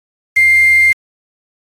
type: tone with quantisation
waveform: sine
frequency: 2104 Hz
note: C7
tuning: 9 cents sharp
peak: -6 dBFS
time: 0.36-0.93 s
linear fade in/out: 10 ms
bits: 4
effects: low-pass 12000 Hz 12 dB/octave + AAC 48 kbps